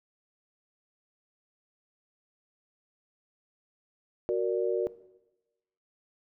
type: chord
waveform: sine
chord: Gb augmented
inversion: none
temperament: equal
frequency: 370 / 466.2 / 587.3 Hz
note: Gb4 / Bb4 / D5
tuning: 0 / 0 / 0 cents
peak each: -28 / -29 / -33 dBFS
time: 4.29-4.87 s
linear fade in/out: 0 ms
effects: noise-tail reverb RT60 1.0 s tail -18 dB re dry